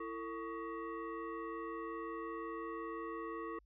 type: tone with frequency modulation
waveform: sine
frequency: 333.6 Hz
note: E4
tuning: 21 cents sharp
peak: -40 dBFS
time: 0-3.59 s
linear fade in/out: 5 ms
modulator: 785 Hz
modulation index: 1.4
effects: added 50 Hz sine -65 dBFS peak until 3.65 s